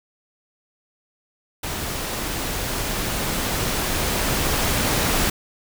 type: noise with level ramp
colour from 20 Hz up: pink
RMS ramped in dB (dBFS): -28 to -20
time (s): 1.63-5.3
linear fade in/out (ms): 5
effects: none